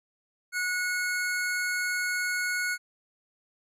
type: tone pair together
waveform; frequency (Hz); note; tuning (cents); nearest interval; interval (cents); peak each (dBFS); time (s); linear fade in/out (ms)
square; 1460 / 2183; F#6 / C#7; -24 / -27; perfect fifth; 697; -29 / -33; 0.52-2.78; 50
effects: resampled to 32000 Hz